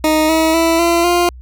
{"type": "tone with pitch steps", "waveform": "20% pulse", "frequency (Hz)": [311.1, 320.4, 330, 339.8, 350], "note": ["D#4", "E4", "E4", "F4", "F4"], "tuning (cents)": [0, -49, 2, -47, 4], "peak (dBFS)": -6, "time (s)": [0.04, 1.29], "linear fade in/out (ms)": 2, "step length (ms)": 250, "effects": ["added 62 Hz sine -32 dBFS peak until 1.41 s"]}